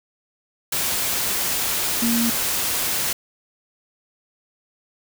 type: tone in noise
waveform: sine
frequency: 233.1 Hz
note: A#3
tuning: in tune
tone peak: -19 dBFS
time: 2.02-2.3 s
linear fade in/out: 5 ms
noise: white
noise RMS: -23 dBFS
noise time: 0.72-3.13 s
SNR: +1 dB
effects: none